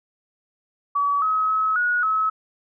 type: tone with pitch steps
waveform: sine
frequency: 1140 / 1277 / 1286 / 1454 / 1289 Hz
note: C#6 / D#6 / E6 / F#6 / E6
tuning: +48 / +45 / -43 / -31 / -39 cents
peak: -18 dBFS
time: 0.95-2.3 s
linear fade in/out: 10 ms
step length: 270 ms
effects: none